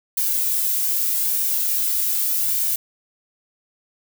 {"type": "noise with flanger", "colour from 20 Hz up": "violet", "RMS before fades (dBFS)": -21, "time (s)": [0.17, 2.76], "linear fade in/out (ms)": 5, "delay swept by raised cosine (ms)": [1.5, 2.22], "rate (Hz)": 0.82, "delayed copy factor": -0.5, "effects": []}